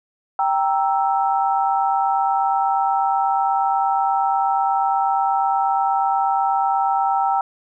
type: chord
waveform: sine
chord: E diminished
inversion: first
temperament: equal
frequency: 784 / 932.3 / 1318.5 Hz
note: G5 / Bb5 / E6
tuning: 0 / 0 / 0 cents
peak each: -18 / -22 / -24 dBFS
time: 0.39-7.41 s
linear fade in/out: 2 ms
effects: none